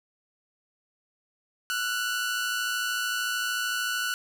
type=tone pair together; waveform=sawtooth; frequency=1365 / 1478.3 Hz; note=F6 / F#6; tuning=-40 / -2 cents; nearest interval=minor second; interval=138 cents; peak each=-31 / -24 dBFS; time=1.7-4.14 s; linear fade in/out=0 ms; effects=none